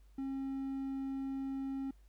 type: tone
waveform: triangle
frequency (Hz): 269.9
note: C#4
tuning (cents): -46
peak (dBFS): -34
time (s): 0.18-1.91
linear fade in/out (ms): 5
effects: added 50 Hz sine -58 dBFS peak until 2.08 s + pink hiss -75 dBFS RMS until 2.08 s